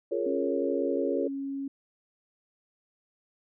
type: chord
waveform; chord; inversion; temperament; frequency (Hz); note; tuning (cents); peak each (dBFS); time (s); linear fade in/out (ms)
sine; Bb minor seventh; second; equal; 349.2 / 415.3 / 466.2 / 554.4; F4 / Ab4 / Bb4 / Db5; 0 / 0 / 0 / 0; -32; 0.11-1.28; 10
type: tone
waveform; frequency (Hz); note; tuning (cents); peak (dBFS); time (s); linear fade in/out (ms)
sine; 275.1; C#4; -13; -31; 0.26-1.68; 5
effects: none